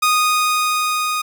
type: tone with level ramp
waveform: sawtooth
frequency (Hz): 1239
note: D#6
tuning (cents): -8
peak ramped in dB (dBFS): -9 to -15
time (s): 0.02-1.22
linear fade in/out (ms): 10
effects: none

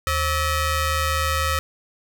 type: ring-modulated tone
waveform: sawtooth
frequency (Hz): 610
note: D#5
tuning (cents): -34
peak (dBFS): -13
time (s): 0.07-1.59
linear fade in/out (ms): 0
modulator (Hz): 688
effects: none

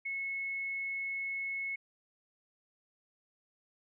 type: tone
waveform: sine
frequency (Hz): 2190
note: C#7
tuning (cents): -22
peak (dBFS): -34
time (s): 0.05-1.76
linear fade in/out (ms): 10
effects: none

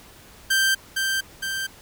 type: tone with echo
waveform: sawtooth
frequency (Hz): 1568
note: G6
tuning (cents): 0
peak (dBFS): -14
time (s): 0.5-0.75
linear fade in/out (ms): 10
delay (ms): 460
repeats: 2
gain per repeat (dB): -4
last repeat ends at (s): 1.67
effects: pink hiss -48 dBFS RMS until 1.81 s

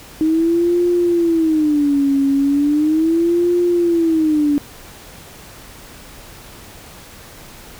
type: tone with vibrato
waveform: sine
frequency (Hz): 311.1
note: D#4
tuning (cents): 0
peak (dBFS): -12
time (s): 0.21-4.58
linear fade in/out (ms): 0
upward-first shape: sine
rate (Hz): 0.37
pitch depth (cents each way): 210
effects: pink hiss -39 dBFS RMS until 7.79 s

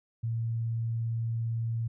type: tone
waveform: sine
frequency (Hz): 114.7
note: A#2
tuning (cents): -28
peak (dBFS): -28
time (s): 0.23-1.88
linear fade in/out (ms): 10
effects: none

